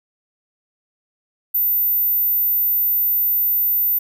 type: tone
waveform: sine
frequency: 14160 Hz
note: A9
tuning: 10 cents sharp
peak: -15 dBFS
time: 1.54-3.99 s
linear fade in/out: 10 ms
effects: none